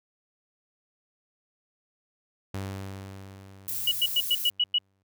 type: tone with exponential decay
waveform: sawtooth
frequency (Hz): 97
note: G2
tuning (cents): -18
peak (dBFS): -27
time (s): 2.54-5.03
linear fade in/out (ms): 5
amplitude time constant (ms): 540
type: noise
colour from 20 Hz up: violet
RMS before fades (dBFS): -32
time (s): 3.68-4.5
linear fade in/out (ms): 0
type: tone bursts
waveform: sine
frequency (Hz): 2925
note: F#7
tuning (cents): -21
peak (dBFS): -20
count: 7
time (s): 3.87-4.785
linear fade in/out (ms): 5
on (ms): 45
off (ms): 100
effects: none